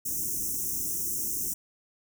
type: band-stop noise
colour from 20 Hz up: white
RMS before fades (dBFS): -31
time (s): 0.05-1.54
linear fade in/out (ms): 10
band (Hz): 400 to 5600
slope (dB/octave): 96
effects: none